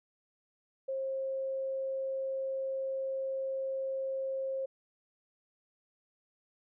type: tone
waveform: sine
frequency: 534 Hz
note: C5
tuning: 35 cents sharp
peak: -32 dBFS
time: 0.88-4.66 s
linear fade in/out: 10 ms
effects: none